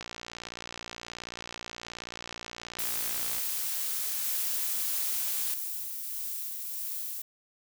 click train, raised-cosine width 0.2 ms, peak -21 dBFS, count 199, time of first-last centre 0.01-3.383 s, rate 58.7 Hz
blue noise, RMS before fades -32 dBFS, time 2.79-5.54 s, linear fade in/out 0 ms
violet noise with tremolo, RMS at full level -35 dBFS, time 4.24-7.22 s, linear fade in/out 5 ms, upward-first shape sine, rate 1.6 Hz, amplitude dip 25%
effects none

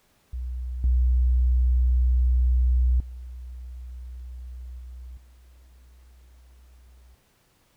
sine tone with level steps, 62 Hz, B1, 7 cents sharp, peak -28 / -17 / -35 / -37 / -49 dBFS, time 0.33-7.15 s, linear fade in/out 5 ms, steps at 0.84 / 3 / 4.79 / 5.17 s, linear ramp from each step 2 ms, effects pink hiss -64 dBFS RMS until 7.76 s

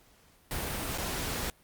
pink noise with dropouts, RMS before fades -34 dBFS, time 0.51-1.5 s, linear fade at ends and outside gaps 1 ms, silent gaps 0.977-0.983 s, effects pink hiss -62 dBFS RMS until 1.63 s + Opus 48 kbps

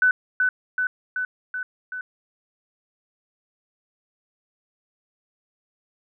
sine tone with echo, 1500 Hz, F#6, 23 cents sharp, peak -14 dBFS, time 0.02-0.11 s, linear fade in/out 2 ms, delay 380 ms, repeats 5, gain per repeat -3 dB, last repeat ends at 2.01 s, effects none

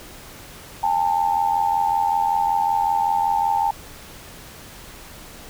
sine tone pair together, 810.7 / 896 Hz, G#5 / A5, -42 / +31 cents, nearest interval major second, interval 173 cents, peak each -20 dBFS, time 0.83-3.71 s, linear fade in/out 5 ms, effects pink hiss -41 dBFS RMS until 5.49 s

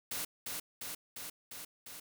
white noise with echo, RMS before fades -38 dBFS, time 0.11-0.25 s, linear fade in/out 5 ms, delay 350 ms, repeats 5, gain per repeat -2 dB, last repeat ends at 2 s, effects none

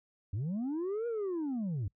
sine linear two-way sweep, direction up then down, 87.31 to 480.4 to 87.31 Hz, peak -29 dBFS, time 0.33-1.88 s, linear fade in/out 5 ms, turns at 1.07 s, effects noise-tail reverb RT60 0.1 s tail -25 dB re dry + tanh soft clip ceiling -31 dBFS

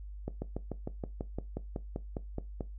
slowing click train, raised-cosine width 2 ms, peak -22 dBFS, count 14, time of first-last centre 0.28-2.608 s, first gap 140 ms, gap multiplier 1.04, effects noise-tail reverb RT60 0.2 s tail -17 dB re dry + added 50 Hz sine -41 dBFS peak until 2.78 s

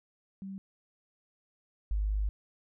sine tone pair in turn, 193.7 / 51.3 Hz, G3 / G#1, -20 / -21 cents, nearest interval octave + major seventh, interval 2301 cents, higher first, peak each -38 / -27 dBFS, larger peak second, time 0.42-0.58 / 1.91-2.29 s, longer second, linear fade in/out 0 ms, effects none

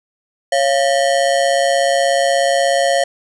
square ring-modulated tone, 621 Hz, D#5, 3 cents flat, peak -10 dBFS, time 0.52-3.04 s, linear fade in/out 5 ms, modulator 68.3 Hz, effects resampled to 24000 Hz + 7-bit

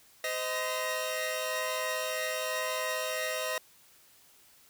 sawtooth tone cluster, 513 / 628 / 1025 / 1881 / 2753 Hz, C5 / D#5 / C6 / A#6 / F7, -34 / +16 / -36 / +15 / -25 cents, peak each -33 / -31 / -38 / -34 / -38 dBFS, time 0.24-3.58 s, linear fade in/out 2 ms, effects white hiss -60 dBFS RMS until 4.69 s

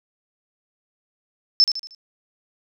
sine tone with echo, 5274 Hz, E8, in tune, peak -10 dBFS, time 1.6-1.64 s, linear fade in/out 0 ms, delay 77 ms, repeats 4, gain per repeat -8 dB, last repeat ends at 1.948 s, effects none

